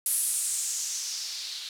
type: noise with low-pass filter sweep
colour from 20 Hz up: violet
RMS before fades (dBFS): -31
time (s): 0.06-1.69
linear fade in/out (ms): 2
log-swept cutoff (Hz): 11000 to 3800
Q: 3
effects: none

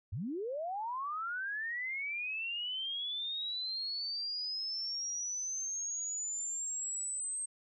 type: linear sweep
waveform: sine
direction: up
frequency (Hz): 77.78 to 8372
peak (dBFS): -35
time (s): 0.12-7.46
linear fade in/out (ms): 10
effects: none

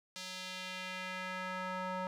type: tone with band-pass filter sweep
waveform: square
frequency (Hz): 185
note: F#3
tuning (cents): 0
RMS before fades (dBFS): -41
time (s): 0.16-2.07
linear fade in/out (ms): 0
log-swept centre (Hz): 4700 to 940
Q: 1.3
effects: none

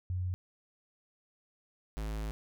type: tone pair in turn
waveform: sine / square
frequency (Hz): 91 / 53.45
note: F#2 / A1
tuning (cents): -28 / -49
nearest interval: major sixth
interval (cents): 921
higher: first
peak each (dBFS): -31 / -35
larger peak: first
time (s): 0.1-0.34 / 1.97-2.31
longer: second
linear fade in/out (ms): 0
effects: none

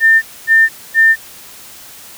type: tone bursts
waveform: sine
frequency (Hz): 1800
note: A6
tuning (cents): +39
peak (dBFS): -5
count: 3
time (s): 0-1.16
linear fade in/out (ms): 50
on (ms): 220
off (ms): 250
effects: white hiss -36 dBFS RMS until 2.17 s

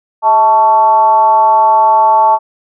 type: tone with frequency modulation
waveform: sine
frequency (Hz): 880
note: A5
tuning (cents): 0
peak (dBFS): -5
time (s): 0.22-2.39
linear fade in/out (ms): 50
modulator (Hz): 237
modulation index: 0.62
effects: none

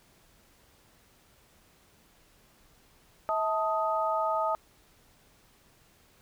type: tone cluster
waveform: sine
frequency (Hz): 644 / 881 / 1252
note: E5 / A5 / D#6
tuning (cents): -41 / +2 / +10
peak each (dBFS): -30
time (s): 3.29-4.55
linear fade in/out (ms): 0
effects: pink hiss -62 dBFS RMS until 6.21 s

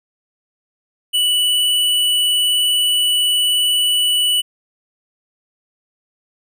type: tone with vibrato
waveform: square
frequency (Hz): 2960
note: F#7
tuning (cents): 0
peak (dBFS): -14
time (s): 1.13-4.42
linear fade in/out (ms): 20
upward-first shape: sine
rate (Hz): 19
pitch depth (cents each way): 9
effects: none

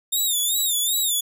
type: tone with vibrato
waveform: 10% pulse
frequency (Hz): 3642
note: A#7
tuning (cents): -41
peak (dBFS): -13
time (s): 0.12-1.21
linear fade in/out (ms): 10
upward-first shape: sine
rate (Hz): 2.6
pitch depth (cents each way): 120
effects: none

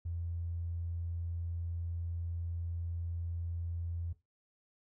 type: tone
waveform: triangle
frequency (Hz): 85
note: F2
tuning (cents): -46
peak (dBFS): -31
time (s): 0.05-4.13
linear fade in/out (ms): 10
effects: noise-tail reverb RT60 0.2 s tail -18 dB re dry + tanh soft clip ceiling -33 dBFS

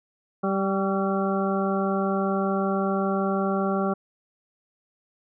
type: harmonic tone with a mistuned harmonic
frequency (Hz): 194.8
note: G3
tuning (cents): -11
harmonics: 1 / 2 / 3 / 4 / 6 / 7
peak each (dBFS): -25 / -28 / -30 / -31 / -33 / -33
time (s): 0.43-3.94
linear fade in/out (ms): 10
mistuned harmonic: 6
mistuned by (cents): -41
effects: none

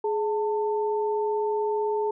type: tone pair together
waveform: sine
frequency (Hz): 421 / 892.1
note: G#4 / A5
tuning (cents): +24 / +24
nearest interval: octave + minor second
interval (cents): 1300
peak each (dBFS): -24 / -29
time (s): 0.04-2.11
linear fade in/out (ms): 5
effects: none

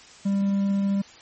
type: tone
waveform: triangle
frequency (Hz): 198.1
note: G3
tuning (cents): +18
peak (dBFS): -18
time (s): 0.25-1.02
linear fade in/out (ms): 10
effects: white hiss -48 dBFS RMS until 1.21 s + MP3 32 kbps

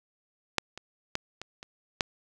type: clicks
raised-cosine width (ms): 0.2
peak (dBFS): -6 / -23 / -11 / -21 / -25 / -7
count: 6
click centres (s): 0.583 / 0.776 / 1.154 / 1.416 / 1.629 / 2.008
effects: none

